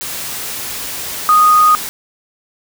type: tone in noise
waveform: sine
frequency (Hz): 1240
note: D#6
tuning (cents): -6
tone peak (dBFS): -6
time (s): 1.29-1.75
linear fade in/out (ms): 0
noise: white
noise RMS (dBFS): -24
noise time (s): 0.01-1.89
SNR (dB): +15
effects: none